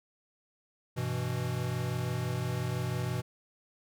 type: chord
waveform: square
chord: E minor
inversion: first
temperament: equal with one note detuned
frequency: 98 / 123.97 / 164.81 Hz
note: G2 / B2 / E3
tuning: 0 / +7 / 0 cents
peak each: -39 / -33 / -38 dBFS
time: 0.96-3.22 s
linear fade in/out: 20 ms
effects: none